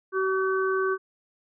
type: harmonic tone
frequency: 380.9 Hz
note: G4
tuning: 50 cents flat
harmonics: 1 / 3 / 4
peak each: -24 / -29 / -30 dBFS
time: 0.12-0.98 s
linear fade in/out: 50 ms
effects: none